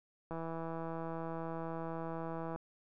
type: click train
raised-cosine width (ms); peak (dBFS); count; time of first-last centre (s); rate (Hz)
1; -28; 370; 0.31-2.56; 164
effects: none